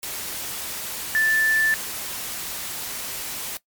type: tone in noise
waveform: sine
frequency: 1760 Hz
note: A6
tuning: in tune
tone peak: -17 dBFS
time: 1.15-1.74 s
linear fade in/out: 0 ms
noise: white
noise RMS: -31 dBFS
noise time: 0.03-3.57 s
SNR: +11 dB
effects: noise-tail reverb RT60 0.1 s tail -19 dB re dry + MP3 96 kbps